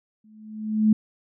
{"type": "tone with exponential growth", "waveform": "sine", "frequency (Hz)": 215.7, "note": "A3", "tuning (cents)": -34, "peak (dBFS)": -12, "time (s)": [0.24, 0.93], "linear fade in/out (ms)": 5, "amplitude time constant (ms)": 150, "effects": []}